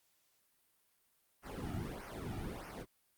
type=noise with flanger; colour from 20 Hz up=brown; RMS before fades=-43 dBFS; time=1.42-2.86 s; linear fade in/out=50 ms; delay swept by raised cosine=0.25 to 1.95 ms; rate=1.6 Hz; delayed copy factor=-0.9; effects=white hiss -75 dBFS RMS until 3.17 s + Opus 48 kbps